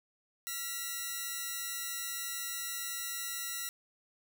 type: tone pair together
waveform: 5% pulse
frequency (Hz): 1378.2 / 1949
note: F6 / B6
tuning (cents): -23 / -23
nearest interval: tritone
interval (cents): 600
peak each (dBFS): -30 / -27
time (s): 0.47-3.69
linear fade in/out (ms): 0
effects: none